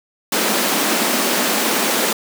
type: high-pass noise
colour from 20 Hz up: pink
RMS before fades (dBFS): -18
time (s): 0.32-2.13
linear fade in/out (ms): 5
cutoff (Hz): 200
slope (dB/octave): 48
effects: none